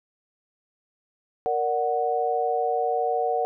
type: chord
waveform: sine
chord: Bb augmented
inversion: none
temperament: equal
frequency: 466.2 / 587.3 / 740 Hz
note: Bb4 / D5 / F#5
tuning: 0 / 0 / 0 cents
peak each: -26 / -30 / -24 dBFS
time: 1.46-3.45 s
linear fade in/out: 0 ms
effects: none